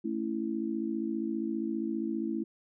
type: chord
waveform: sine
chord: A major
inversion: none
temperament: just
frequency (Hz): 220 / 275 / 330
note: A3 / C#4 / E4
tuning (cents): 0 / -14 / +2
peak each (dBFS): -34 / -37 / -33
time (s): 0.04-2.44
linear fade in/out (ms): 10
effects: none